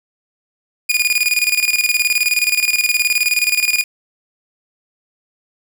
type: tone with tremolo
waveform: sawtooth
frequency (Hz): 2444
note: D#7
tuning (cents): -32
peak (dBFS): -8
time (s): 0.89-3.84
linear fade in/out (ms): 10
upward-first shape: square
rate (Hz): 19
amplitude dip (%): 70
effects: none